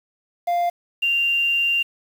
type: tone pair in turn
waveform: triangle / sine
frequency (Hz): 697 / 2781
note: F5 / F7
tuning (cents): -4 / -8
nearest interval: 2 octaves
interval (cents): 2396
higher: second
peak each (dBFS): -16 / -17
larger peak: first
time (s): 0.47-0.7 / 1.02-1.83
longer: second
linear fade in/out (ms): 10
effects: 7-bit